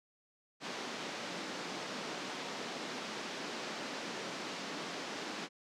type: band-pass noise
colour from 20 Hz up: pink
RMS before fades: -42 dBFS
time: 0.6-5.49 s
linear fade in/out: 50 ms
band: 200 to 6000 Hz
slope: 24 dB/octave
effects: none